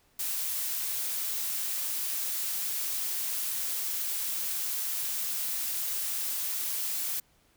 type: noise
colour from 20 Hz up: blue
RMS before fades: -32 dBFS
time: 0.19-7.2 s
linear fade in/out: 5 ms
effects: pink hiss -66 dBFS RMS until 7.56 s